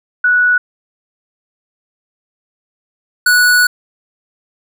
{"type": "tone pair in turn", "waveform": ["sine", "square"], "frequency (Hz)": [1472, 1472], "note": ["F#6", "F#6"], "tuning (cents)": [-9, -9], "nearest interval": "unison", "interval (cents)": 0, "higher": "neither", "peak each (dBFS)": -8, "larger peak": "neither", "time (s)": [[0.24, 0.58], [3.26, 3.67]], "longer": "second", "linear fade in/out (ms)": 5, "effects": []}